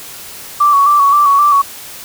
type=tone with vibrato; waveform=sine; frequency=1145 Hz; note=D6; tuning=44 cents flat; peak=-6 dBFS; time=0.6-1.62 s; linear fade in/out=10 ms; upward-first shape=square; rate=3.8 Hz; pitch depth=40 cents each way; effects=white hiss -31 dBFS RMS until 2.04 s